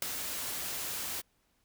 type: noise with ADSR envelope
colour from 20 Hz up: white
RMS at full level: -27 dBFS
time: 0.02-1.22 s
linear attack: 4 ms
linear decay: 4 ms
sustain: -10 dB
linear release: 24 ms
effects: pink hiss -73 dBFS RMS until 1.64 s